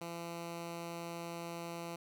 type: tone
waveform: 10% pulse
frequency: 169.5 Hz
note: E3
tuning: 49 cents sharp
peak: -33 dBFS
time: 0.01-1.96 s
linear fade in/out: 5 ms
effects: none